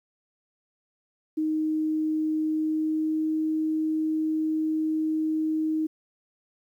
sine tone with pitch glide, 311.7 to 313.7 Hz, D#4 to D#4, +3 to +14 cents, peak -23 dBFS, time 1.37-5.87 s, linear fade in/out 10 ms, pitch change +11 cents, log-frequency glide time 2.45-3.36 s, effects 10-bit

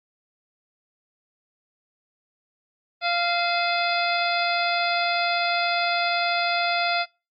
harmonic tone with a mistuned harmonic, 694 Hz, F5, 11 cents flat, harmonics 1 / 2 / 3 / 4 / 5 / 6 / 7, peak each -24 / -27 / -29 / -30 / -31 / -32 / -32 dBFS, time 3.01-7.06 s, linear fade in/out 50 ms, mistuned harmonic 4, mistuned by -140 cents, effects noise-tail reverb RT60 0.3 s tail -25 dB re dry + MP3 32 kbps

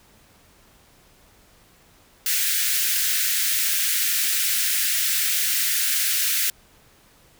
white high-pass noise, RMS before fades -22 dBFS, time 2.26-6.5 s, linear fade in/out 2 ms, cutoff 1500 Hz, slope 48 dB/octave, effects pink hiss -55 dBFS RMS until 7.39 s

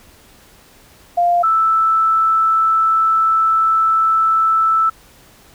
sine tone pair in turn, 698.5 / 1318.6 Hz, F5 / E6, 0 / 0 cents, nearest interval major seventh, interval 1100 cents, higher second, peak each -11 dBFS, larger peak neither, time 1.17-1.43 / 1.43-4.9 s, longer second, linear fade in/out 10 ms, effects pink hiss -47 dBFS RMS until 5.54 s

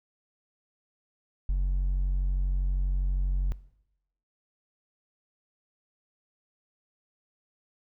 triangle tone with hard clipping, 46.25 Hz, F#1, in tune, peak -22 dBFS, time 1.49-3.52 s, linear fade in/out 0 ms, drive 1 dB, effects noise-tail reverb RT60 0.8 s tail -19 dB re dry

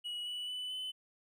triangle tone with pitch steps, 2917 / 2953 / 2989 / 3025 Hz, F#7 / F#7 / F#7 / F#7, -25 / -4 / +17 / +38 cents, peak -36 dBFS, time 0.04-0.92 s, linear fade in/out 20 ms, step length 220 ms, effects none

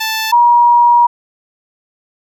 10% pulse / sine tone pair in turn, 880 / 955.2 Hz, A5 / A#5, 0 / +42 cents, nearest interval minor second, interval 142 cents, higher second, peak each -7 / -5 dBFS, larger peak second, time 0-0.32 / 0.32-1.07 s, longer second, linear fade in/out 10 ms, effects none

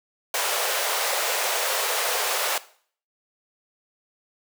pink high-pass noise, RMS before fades -25 dBFS, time 0.34-2.58 s, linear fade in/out 2 ms, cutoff 450 Hz, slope 48 dB/octave, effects noise-tail reverb RT60 0.5 s tail -17 dB re dry

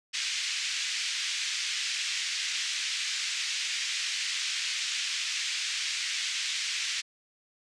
pink band-pass noise, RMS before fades -32 dBFS, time 0.13-7.02 s, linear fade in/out 20 ms, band 2100 to 6800 Hz, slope 24 dB/octave, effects resampled to 22050 Hz

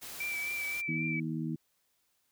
white noise, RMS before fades -44 dBFS, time 0.01-0.82 s, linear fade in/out 20 ms
sine tone with vibrato, 2328 Hz, D7, 16 cents flat, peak -33 dBFS, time 0.2-1.2 s, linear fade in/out 5 ms, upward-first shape triangle, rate 3.8 Hz, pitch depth 34 cents each way
harmonic tone, 79.6 Hz, D#2, 40 cents sharp, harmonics 2 / 3 / 4, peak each -35 / -37 / -38 dBFS, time 0.88-1.56 s, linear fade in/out 10 ms
effects white hiss -75 dBFS RMS until 2.31 s

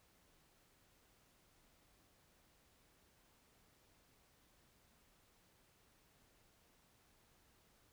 silence, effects pink hiss -72 dBFS RMS until 7.92 s

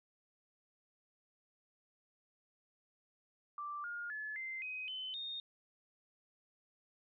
sine tone with pitch steps, 1174 / 1420.5 / 1718.8 / 2080 / 2517 / 3045 / 3684 Hz, D6 / F6 / A6 / C7 / D#7 / F#7 / A#7, -1 / +29 / -41 / -11 / +19 / +49 / -21 cents, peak -40 dBFS, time 3.58-5.4 s, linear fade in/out 2 ms, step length 260 ms, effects none

